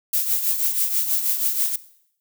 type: noise with tremolo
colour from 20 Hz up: violet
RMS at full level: -19 dBFS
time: 0.13-1.76 s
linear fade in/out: 5 ms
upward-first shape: triangle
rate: 6.2 Hz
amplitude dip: 65%
effects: noise-tail reverb RT60 0.7 s tail -17 dB re dry